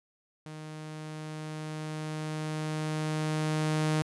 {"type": "tone with level ramp", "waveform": "sawtooth", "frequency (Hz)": 154.9, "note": "D#3", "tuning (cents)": -7, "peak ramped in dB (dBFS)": [-37, -21], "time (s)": [0.46, 4.02], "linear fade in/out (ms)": 0, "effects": ["resampled to 24000 Hz"]}